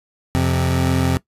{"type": "tone pair together", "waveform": "25% pulse", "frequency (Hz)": [86.73, 130.81], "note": ["F2", "C3"], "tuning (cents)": [-11, 0], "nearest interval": "perfect fifth", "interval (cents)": 711, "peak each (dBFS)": -15, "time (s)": [0.35, 1.17], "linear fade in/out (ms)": 0, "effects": ["noise-tail reverb RT60 0.1 s tail -19 dB re dry", "resampled to 32000 Hz"]}